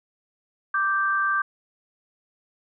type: tone pair together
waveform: sine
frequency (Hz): 1174.7 / 1568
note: D6 / G6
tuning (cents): 0 / 0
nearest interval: perfect fourth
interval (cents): 500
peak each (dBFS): -23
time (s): 0.74-1.42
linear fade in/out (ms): 5
effects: none